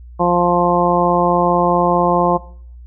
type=harmonic tone; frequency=175.5 Hz; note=F3; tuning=9 cents sharp; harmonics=1 / 2 / 3 / 4 / 5 / 6; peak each=-19 / -19 / -19 / -19 / -19 / -19 dBFS; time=0.19-2.38 s; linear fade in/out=20 ms; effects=noise-tail reverb RT60 0.6 s tail -20 dB re dry + added 60 Hz sine -34 dBFS peak until 2.86 s